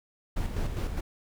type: noise with tremolo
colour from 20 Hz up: brown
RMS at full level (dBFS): -29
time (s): 0.36-1.01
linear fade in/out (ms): 10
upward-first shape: square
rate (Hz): 4.9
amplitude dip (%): 45
effects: none